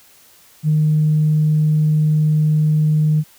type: tone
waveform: sine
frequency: 153.5 Hz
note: D#3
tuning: 23 cents flat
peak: -11 dBFS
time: 0.63-3.24 s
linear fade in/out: 50 ms
effects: tanh soft clip ceiling -7 dBFS + white hiss -49 dBFS RMS until 3.38 s